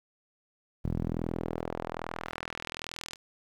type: tone with band-pass filter sweep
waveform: sawtooth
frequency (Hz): 41.2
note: E1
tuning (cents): 0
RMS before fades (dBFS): -36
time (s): 0.84-3.16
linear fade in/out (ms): 10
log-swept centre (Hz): 150 to 5600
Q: 0.97
effects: 10-bit